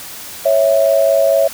sine tone pair together, 552.5 / 657 Hz, C#5 / E5, -6 / -6 cents, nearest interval minor third, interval 300 cents, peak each -12 dBFS, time 0.45-1.48 s, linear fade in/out 10 ms, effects white hiss -31 dBFS RMS until 1.53 s

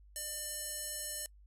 square tone with band-pass filter, 599 Hz, D5, 34 cents sharp, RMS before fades -41 dBFS, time 0.16-1.26 s, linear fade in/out 0 ms, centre 9600 Hz, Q 1.9, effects noise-tail reverb RT60 0.1 s tail -25 dB re dry + added 50 Hz sine -56 dBFS peak until 1.46 s

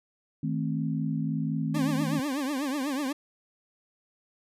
sine chord, A diminished, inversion second, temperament just, 158.4 / 220 / 264 Hz, Eb3 / A3 / C4, +31 / 0 / +16 cents, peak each -29 / -32 / -32 dBFS, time 0.43-2.2 s, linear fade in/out 5 ms
40% pulse tone with vibrato, 277.7 Hz, C#4, 3 cents sharp, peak -27 dBFS, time 1.74-3.13 s, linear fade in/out 10 ms, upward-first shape triangle, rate 8.1 Hz, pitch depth 180 cents each way
effects resampled to 32000 Hz

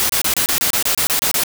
white noise bursts, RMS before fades -17 dBFS, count 12, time 0-1.436 s, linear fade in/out 0 ms, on 94 ms, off 28 ms, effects none

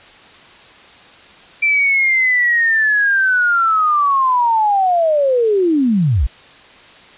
sine linear sweep, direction down, 2349 to 46.15 Hz, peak -11 dBFS, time 1.62-6.27 s, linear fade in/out 10 ms, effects white hiss -42 dBFS RMS until 7.17 s + resampled to 8000 Hz

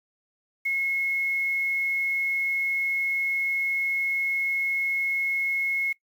sine tone with quantisation, 2173 Hz, C#7, 35 cents flat, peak -23 dBFS, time 0.65-5.93 s, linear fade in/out 10 ms, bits 8, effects noise-tail reverb RT60 0.1 s tail -19 dB re dry

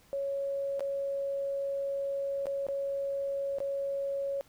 sine tone with dropouts, 554.4 Hz, C#5, in tune, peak -30 dBFS, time 0.13-4.41 s, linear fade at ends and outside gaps 0 ms, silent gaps 0.795-0.806 / 2.457-2.468 / 2.667-2.686 / 3.585-3.603 s, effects pink hiss -62 dBFS RMS until 4.48 s

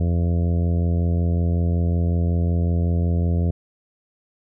harmonic tone, 85.4 Hz, F2, 38 cents flat, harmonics 1 / 2 / 3 / 4 / 5 / 6 / 7 / 8, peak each -18 / -24 / -32 / -36 / -35 / -38 / -40 / -41 dBFS, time 0-3.51 s, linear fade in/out 5 ms, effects none

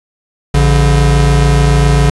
square tone pair together, 56.59 / 142.6 Hz, A1 / C#3, +49 / +49 cents, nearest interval octave + major third, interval 1600 cents, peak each -10 dBFS, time 0.54-2.1 s, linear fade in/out 5 ms, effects resampled to 24000 Hz + 7-bit

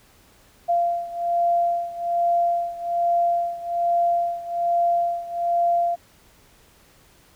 sine beating tone pair, 690 / 691.2 Hz, F5 / F5, -21 / -18 cents, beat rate 1.2 Hz, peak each -21 / -24 dBFS, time 0.68-5.96 s, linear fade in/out 20 ms, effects pink hiss -55 dBFS RMS until 7.35 s

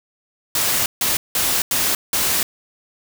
white noise bursts at uneven times, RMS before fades -19 dBFS, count 5, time 0.55-0.86 / 1.01-1.17 / 1.35-1.62 / 1.71-1.95 / 2.13-2.43 s, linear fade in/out 2 ms, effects none

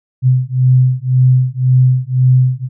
sine beating tone pair, 127.1 / 129 Hz, C3 / C3, -50 / -24 cents, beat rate 1.9 Hz, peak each -11 dBFS, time 0.22-2.69 s, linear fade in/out 50 ms, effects none

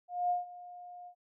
sine tone with ADSR envelope, 712 Hz, F5, 33 cents sharp, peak -26 dBFS, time 0.08-1.15 s, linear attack 220 ms, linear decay 150 ms, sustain -19 dB, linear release 81 ms, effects none

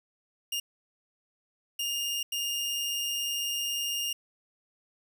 sawtooth tone bursts at uneven times, 2826 Hz, F7, 20 cents sharp, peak -26 dBFS, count 3, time 0.52-0.6 / 1.79-2.23 / 2.32-4.13 s, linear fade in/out 5 ms, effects none

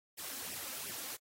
white noise with flanger, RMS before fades -43 dBFS, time 0.17-1.17 s, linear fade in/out 20 ms, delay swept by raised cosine 0.36 to 3.86 ms, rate 2.8 Hz, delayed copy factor +0.95, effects high-pass 100 Hz 12 dB/octave + AAC 48 kbps

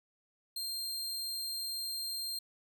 sawtooth tone, 4186 Hz, C8, in tune, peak -33 dBFS, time 0.56-2.39 s, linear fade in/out 5 ms, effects none

